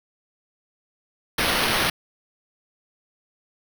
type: noise with sample-and-hold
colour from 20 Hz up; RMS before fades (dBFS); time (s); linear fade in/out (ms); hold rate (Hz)
violet; -22; 1.38-1.9; 5; 7350
effects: none